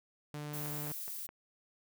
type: tone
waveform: sawtooth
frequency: 148.4 Hz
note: D3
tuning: 18 cents sharp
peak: -36 dBFS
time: 0.34-0.92 s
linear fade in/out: 0 ms
type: noise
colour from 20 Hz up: violet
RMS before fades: -42 dBFS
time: 0.53-1.27 s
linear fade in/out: 10 ms
type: click train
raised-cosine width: 0.5 ms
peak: -33 dBFS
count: 4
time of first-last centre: 0.66-1.29 s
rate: 4.76 Hz
effects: none